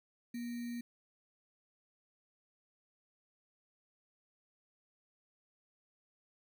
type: tone with sample-and-hold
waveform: sine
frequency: 238.7 Hz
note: A#3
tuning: 41 cents sharp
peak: -38 dBFS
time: 0.34-0.81 s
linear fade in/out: 5 ms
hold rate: 2100 Hz
effects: none